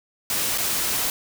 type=noise with dropouts; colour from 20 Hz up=white; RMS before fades=-24 dBFS; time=0.3-1.1 s; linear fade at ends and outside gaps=1 ms; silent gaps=0.577-0.582 s; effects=none